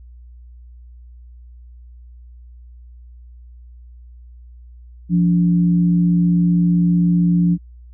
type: tone pair together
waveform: sine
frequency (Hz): 173.8 / 289.3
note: F3 / D4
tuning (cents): -8 / -26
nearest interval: major sixth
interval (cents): 882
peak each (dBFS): -12 / -23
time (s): 5.09-7.58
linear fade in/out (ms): 50
effects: added 60 Hz sine -38 dBFS peak until 7.93 s